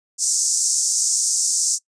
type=band-pass noise; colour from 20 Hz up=pink; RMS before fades=-20 dBFS; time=0.18-1.79 s; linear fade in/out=50 ms; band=5600 to 8900 Hz; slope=48 dB/octave; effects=noise-tail reverb RT60 0.1 s tail -23 dB re dry + resampled to 22050 Hz